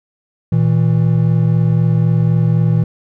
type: tone pair together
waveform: triangle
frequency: 118.2 / 162.1 Hz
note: A#2 / E3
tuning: +24 / -29 cents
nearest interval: perfect fourth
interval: 547 cents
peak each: -11 dBFS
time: 0.52-2.84 s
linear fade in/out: 5 ms
effects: none